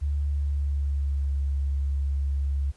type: tone with pitch glide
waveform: sine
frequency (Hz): 72 to 69.55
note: D2 to C#2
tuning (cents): -34 to +6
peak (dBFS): -23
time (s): 0.01-2.72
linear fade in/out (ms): 20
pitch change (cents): -60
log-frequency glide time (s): 0.18-1.31
effects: pink hiss -60 dBFS RMS until 2.76 s + resampled to 24000 Hz